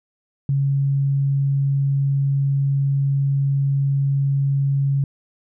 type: tone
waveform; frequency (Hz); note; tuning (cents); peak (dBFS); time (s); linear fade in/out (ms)
sine; 138.59; C#3; 0; -16; 0.49-5.04; 2
effects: none